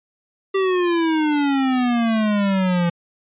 square exponential sweep, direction down, 392 to 170 Hz, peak -17 dBFS, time 0.54-2.9 s, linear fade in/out 10 ms, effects resampled to 8000 Hz

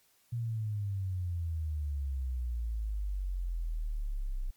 sine exponential sweep, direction down, 120 to 31.17 Hz, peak -31 dBFS, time 0.32-4.51 s, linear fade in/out 10 ms, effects white hiss -68 dBFS RMS until 4.56 s + MP3 96 kbps

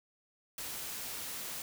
white noise, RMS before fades -41 dBFS, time 0.58-1.62 s, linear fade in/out 2 ms, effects none

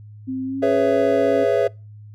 sine tone with pitch glide, 261.6 to 275.1 Hz, C4 to C#4, 0 to -13 cents, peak -23 dBFS, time 0.27-1.45 s, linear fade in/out 20 ms, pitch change +87 cents, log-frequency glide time 0.44-0.64 s
triangle chord, C# minor seventh, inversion second, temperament just, 415.8 / 498.9 / 554.4 / 665.2 Hz, G#4 / B4 / C#5 / E5, +2 / +17 / 0 / +16 cents, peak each -19 dBFS, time 0.62-1.68 s, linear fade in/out 10 ms
effects noise-tail reverb RT60 0.3 s tail -26 dB re dry + added 105 Hz sine -38 dBFS peak until 2.14 s

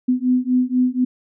sine beating tone pair, 250 / 254.1 Hz, B3 / B3, +21 / +49 cents, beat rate 4.1 Hz, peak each -18 dBFS, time 0.08-1.05 s, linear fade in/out 10 ms, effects none

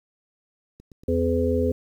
click train, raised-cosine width 3 ms, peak -33 dBFS, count 5, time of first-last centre 0.8-1.27 s, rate 8.51 Hz
harmonic tone, 84.3 Hz, E2, 39 cents sharp, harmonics 1 / 3 / 5 / 6, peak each -25 / -25 / -25 / -25 dBFS, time 1.08-1.72 s, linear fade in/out 5 ms
effects 9-bit

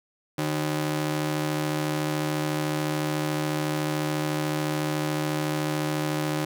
sawtooth ring-modulated tone, 228.9 Hz, A#3, 31 cents flat, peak -18 dBFS, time 0.38-6.45 s, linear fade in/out 5 ms, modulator 77.5 Hz, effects none

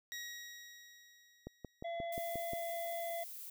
20% pulse tone with exponential decay, 1900 Hz, A#6, 33 cents sharp, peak -36 dBFS, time 0.12-2.19 s, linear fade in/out 0 ms, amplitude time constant 450 ms
click train, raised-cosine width 2 ms, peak -30 dBFS, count 7, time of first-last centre 1.47-2.534 s, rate 5.64 Hz
harmonic tone, 678 Hz, E5, 49 cents sharp, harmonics 1 / 3 / 5, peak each -38 / -50 / -55 dBFS, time 1.84-3.24 s, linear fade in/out 10 ms
violet noise, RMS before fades -48 dBFS, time 2.12-3.5 s, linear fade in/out 5 ms
effects none

